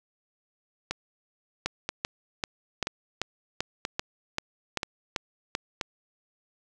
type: two click trains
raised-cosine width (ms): 0.2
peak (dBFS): -10 / -12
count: 11 / 6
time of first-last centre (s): 1.66-5.551 / 0.91-5.812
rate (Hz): 2.57 / 1.02
effects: none